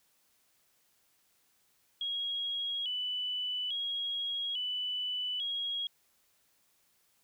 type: tone with vibrato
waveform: sine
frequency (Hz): 3136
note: G7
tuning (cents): 0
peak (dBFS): -32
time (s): 2.01-5.87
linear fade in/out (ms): 2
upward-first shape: square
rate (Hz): 0.59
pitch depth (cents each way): 86
effects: white hiss -71 dBFS RMS until 7.23 s